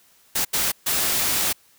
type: noise bursts at uneven times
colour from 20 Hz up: white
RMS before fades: -22 dBFS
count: 3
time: 0.35-0.45 / 0.53-0.72 / 0.86-1.53 s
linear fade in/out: 10 ms
effects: white hiss -57 dBFS RMS until 1.78 s